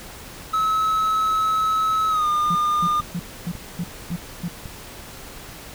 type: tone with pitch glide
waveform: triangle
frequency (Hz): 1291 to 1211.5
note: E6 to D#6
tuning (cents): -37 to -47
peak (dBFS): -16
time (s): 0.53-3.01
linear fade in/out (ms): 10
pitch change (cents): -110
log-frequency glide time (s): 2.09-2.27
type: tone bursts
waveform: sine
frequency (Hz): 173.2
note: F3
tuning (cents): -14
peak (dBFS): -23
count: 7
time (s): 2.5-4.484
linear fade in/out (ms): 5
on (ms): 52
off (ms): 270
type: click train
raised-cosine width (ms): 5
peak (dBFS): -21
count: 4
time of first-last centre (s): 3-4.657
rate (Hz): 1.81
effects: pink hiss -39 dBFS RMS until 5.74 s